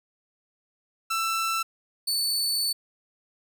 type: tone pair in turn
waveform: sawtooth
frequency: 1333 / 4484 Hz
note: E6 / C#8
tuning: +19 / +19 cents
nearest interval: octave + major sixth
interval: 2100 cents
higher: second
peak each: -21 / -21 dBFS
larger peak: neither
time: 1.1-1.63 / 2.07-2.73 s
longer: second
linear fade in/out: 10 ms
effects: none